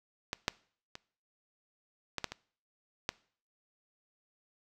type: clicks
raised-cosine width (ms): 0.2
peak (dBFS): -16 / -10 / -25 / -16 / -14 / -22 / -13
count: 7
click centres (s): 0.331 / 0.481 / 0.954 / 2.183 / 2.243 / 2.32 / 3.091
effects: noise-tail reverb RT60 0.5 s tail -22 dB re dry